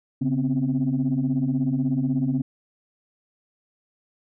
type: tone cluster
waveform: sine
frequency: 139.7 / 251.1 / 267.4 Hz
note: C#3 / B3 / C4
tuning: +14 / +29 / +38 cents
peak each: -24 dBFS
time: 0.21-2.42 s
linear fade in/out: 10 ms
effects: tanh soft clip ceiling -14 dBFS